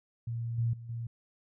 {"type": "tone with level steps", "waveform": "sine", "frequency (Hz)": 116.54, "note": "A#2", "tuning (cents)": 0, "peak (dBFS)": [-32, -26, -42, -34], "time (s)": [0.27, 1.07], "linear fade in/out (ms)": 5, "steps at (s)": [0.58, 0.73, 0.89], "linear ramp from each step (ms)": 5, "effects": []}